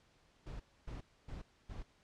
brown noise bursts, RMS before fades -45 dBFS, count 4, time 0.46-1.83 s, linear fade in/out 10 ms, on 140 ms, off 270 ms, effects pink hiss -70 dBFS RMS until 2.03 s + low-pass 6000 Hz 12 dB/octave

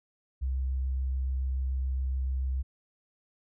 sine tone with vibrato, 65.41 Hz, C2, in tune, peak -27 dBFS, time 0.41-2.63 s, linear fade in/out 20 ms, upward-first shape sine, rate 7 Hz, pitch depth 9 cents each way, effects none

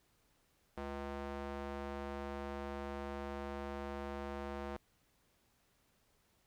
square tone with band-pass filter, 70 Hz, C#2, 18 cents sharp, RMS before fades -43 dBFS, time 0.77-4.77 s, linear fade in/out 5 ms, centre 730 Hz, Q 0.67, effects pink hiss -74 dBFS RMS until 6.46 s

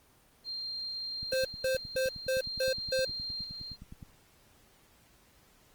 sine tone with tremolo, 4186 Hz, C8, in tune, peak -35 dBFS, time 0.44-3.77 s, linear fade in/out 50 ms, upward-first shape square, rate 0.5 Hz, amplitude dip 45%
click train, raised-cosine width 5 ms, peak -33 dBFS, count 28, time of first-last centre 1.23-4.028 s, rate 9.65 Hz
square tone bursts, 523 Hz, C5, 1 cent flat, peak -28 dBFS, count 6, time 1.32-3.05 s, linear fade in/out 5 ms, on 130 ms, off 190 ms
effects pink hiss -63 dBFS RMS until 5.74 s + Opus 24 kbps

